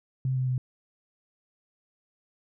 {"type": "tone with pitch steps", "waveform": "sine", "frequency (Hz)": [130.81, 129.08, 127.38], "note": ["C3", "C3", "C3"], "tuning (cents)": [0, -23, -46], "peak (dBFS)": -24, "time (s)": [0.25, 0.58], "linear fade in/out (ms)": 2, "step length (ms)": 110, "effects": []}